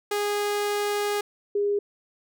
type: tone pair in turn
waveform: sawtooth / sine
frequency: 412 / 407.7 Hz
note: G#4 / G#4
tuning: -14 / -32 cents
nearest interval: unison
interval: 18 cents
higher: first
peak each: -20 / -21 dBFS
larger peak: first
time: 0.11-1.21 / 1.55-1.79 s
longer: first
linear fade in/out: 5 ms
effects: none